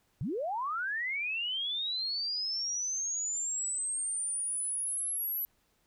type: linear sweep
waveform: sine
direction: up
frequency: 103.83 to 11840 Hz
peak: -31 dBFS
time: 0.21-5.45 s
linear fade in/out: 0 ms
effects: pink hiss -72 dBFS RMS until 5.86 s